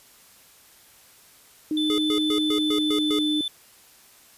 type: tone with pitch glide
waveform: sine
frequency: 307.2 to 302.8 Hz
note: D#4 to D#4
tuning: -22 to -47 cents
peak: -22 dBFS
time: 1.71-3.41 s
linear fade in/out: 2 ms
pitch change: -25 cents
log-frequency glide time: 2.35-3.21 s
type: tone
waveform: triangle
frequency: 3520 Hz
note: A7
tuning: in tune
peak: -24 dBFS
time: 1.77-3.48 s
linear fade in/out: 2 ms
type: tone bursts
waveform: square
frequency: 420 Hz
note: G#4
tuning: 19 cents sharp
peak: -26 dBFS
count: 7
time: 1.9-3.187 s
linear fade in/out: 0 ms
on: 81 ms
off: 120 ms
effects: white hiss -53 dBFS RMS until 4.37 s + resampled to 32000 Hz